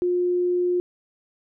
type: tone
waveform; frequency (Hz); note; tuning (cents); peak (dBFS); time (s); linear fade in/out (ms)
sine; 356.4; F4; +35; -19; 0.02-0.8; 0
effects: none